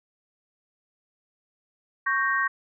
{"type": "chord", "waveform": "sine", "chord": "G diminished", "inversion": "second", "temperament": "equal", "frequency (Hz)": [1108.7, 1568, 1864.7], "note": ["Db6", "G6", "Bb6"], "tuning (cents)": [0, 0, 0], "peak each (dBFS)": -26, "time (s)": [2.06, 2.48], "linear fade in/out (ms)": 10, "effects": []}